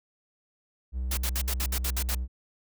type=tone with pitch glide; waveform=triangle; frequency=63 to 62.31 Hz; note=B1 to B1; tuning=+35 to +16 cents; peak=-26 dBFS; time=0.92-2.28 s; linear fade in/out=50 ms; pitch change=-19 cents; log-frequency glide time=1.07-1.66 s
type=noise bursts; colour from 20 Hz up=white; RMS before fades=-31 dBFS; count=9; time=1.11-2.149 s; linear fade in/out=5 ms; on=63 ms; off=59 ms
effects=none